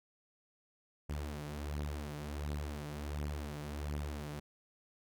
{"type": "beating tone pair", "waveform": "sawtooth", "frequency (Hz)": [73.2, 74.6], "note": ["D2", "D2"], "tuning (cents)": [-5, 28], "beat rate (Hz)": 1.4, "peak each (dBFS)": [-36, -39], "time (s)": [1.09, 4.4], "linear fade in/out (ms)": 10, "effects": []}